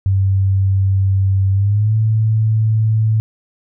sine tone with pitch glide, 96.7 to 109.8 Hz, G2 to A2, -23 to -3 cents, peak -11 dBFS, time 0.06-3.2 s, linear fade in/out 0 ms, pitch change +220 cents, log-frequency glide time 1.52-1.95 s, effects none

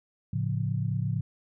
sine chord, A augmented, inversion none, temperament equal, 110 / 138.59 / 174.61 Hz, A2 / C#3 / E#3, 0 / 0 / 0 cents, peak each -29 / -30 / -33 dBFS, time 0.33-1.21 s, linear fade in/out 5 ms, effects none

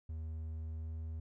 triangle tone with pitch glide, 79.6 to 80.06 Hz, D#2 to D#2, +40 to +50 cents, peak -37 dBFS, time 0.09-1.2 s, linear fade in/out 5 ms, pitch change +10 cents, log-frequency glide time 0.8-0.89 s, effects none

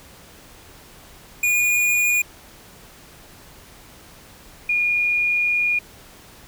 square / sine tone pair in turn, 2442 / 2433 Hz, D#7 / D#7, -33 / -39 cents, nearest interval unison, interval 6 cents, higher first, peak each -17 dBFS, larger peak neither, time 1.43-2.22 / 4.69-5.79 s, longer second, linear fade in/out 5 ms, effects pink hiss -46 dBFS RMS until 6.47 s

